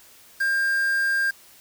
triangle tone with quantisation, 1600 Hz, G6, 35 cents sharp, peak -18 dBFS, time 0.4-1.31 s, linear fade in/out 10 ms, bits 6, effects white hiss -51 dBFS RMS until 1.6 s

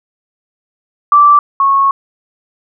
sine tone pair in turn, 1167 / 1098.9 Hz, D6 / C#6, -11 / -15 cents, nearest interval minor second, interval 104 cents, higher first, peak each -3 / -7 dBFS, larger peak first, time 1.12-1.39 / 1.6-1.91 s, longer second, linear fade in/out 2 ms, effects none

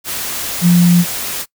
sine tone in noise, 174.9 Hz, F3, 3 cents sharp, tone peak -6 dBFS, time 0.61-1.05 s, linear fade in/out 50 ms, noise white, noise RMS -22 dBFS, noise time 0.04-1.46 s, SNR +13 dB, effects noise-tail reverb RT60 0.1 s tail -23 dB re dry

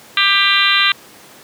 harmonic tone, 396.3 Hz, G4, 19 cents sharp, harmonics 3 / 4 / 5 / 6 / 7 / 8 / 9 / 10, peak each -19 / -19 / -19 / -19 / -19 / -19 / -19 / -19 dBFS, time 0.17-0.92 s, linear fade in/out 2 ms, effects pink hiss -41 dBFS RMS until 1.43 s + high-pass 200 Hz 12 dB/octave

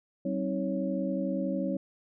sine tone cluster, 191.4 / 265.3 / 316.2 / 555 Hz, G3 / C4 / D#4 / C#5, -41 / +24 / +28 / +2 cents, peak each -32 / -33 / -35 / -34 dBFS, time 0.25-1.77 s, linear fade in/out 5 ms, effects none

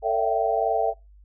sine tone cluster, 448.9 / 576 / 650 / 673 / 775 Hz, A4 / D5 / E5 / E5 / G5, +35 / -34 / -24 / +36 / -20 cents, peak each -25 / -29 / -33 / -25 / -25 dBFS, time 0.02-0.94 s, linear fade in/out 50 ms, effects noise-tail reverb RT60 0.2 s tail -18 dB re dry + added 50 Hz sine -48 dBFS peak until 1.24 s

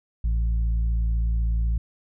harmonic tone, 56.1 Hz, A1, 34 cents sharp, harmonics 1 / 2 / 3, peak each -20 / -36 / -38 dBFS, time 0.24-1.78 s, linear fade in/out 5 ms, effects none

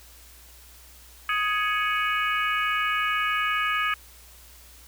harmonic tone with a mistuned harmonic, 417.1 Hz, G#4, 7 cents sharp, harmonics 3 / 4 / 5 / 6 / 7, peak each -26 / -28 / -30 / -32 / -33 dBFS, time 1.29-3.94 s, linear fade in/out 2 ms, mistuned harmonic 5, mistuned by +110 cents, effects added 60 Hz sine -51 dBFS peak until 4.87 s + white hiss -51 dBFS RMS until 4.87 s

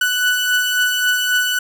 30% pulse beating tone pair, 1483 / 1486.7 Hz, F#6 / F#6, +4 / +8 cents, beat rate 3.7 Hz, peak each -20 / -13 dBFS, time 0.01-1.59 s, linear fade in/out 5 ms, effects none

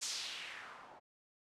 blue noise with low-pass filter sweep, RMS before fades -45 dBFS, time 0.01-1 s, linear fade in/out 20 ms, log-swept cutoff 6800 to 690 Hz, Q 2.1, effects low-pass 11000 Hz 12 dB/octave

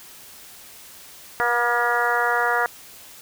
harmonic tone with a mistuned harmonic, 240 Hz, B3, 49 cents flat, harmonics 2 / 3 / 4 / 5 / 6 / 7 / 8, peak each -27 / -25 / -26 / -27 / -24 / -26 / -29 dBFS, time 1.4-2.66 s, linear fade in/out 0 ms, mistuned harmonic 6, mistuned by -25 cents, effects white hiss -44 dBFS RMS until 3.21 s

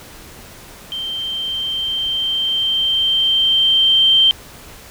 sine tone with level ramp, 3136 Hz, G7, in tune, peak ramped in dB -22 to -8 dBFS, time 0.92-4.31 s, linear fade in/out 0 ms, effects pink hiss -39 dBFS RMS until 4.9 s

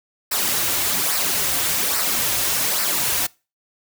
white noise with flanger, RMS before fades -21 dBFS, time 0.31-3.27 s, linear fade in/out 10 ms, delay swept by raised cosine 0.29 to 4.79 ms, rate 1.2 Hz, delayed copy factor -0.55, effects noise-tail reverb RT60 0.3 s tail -24 dB re dry

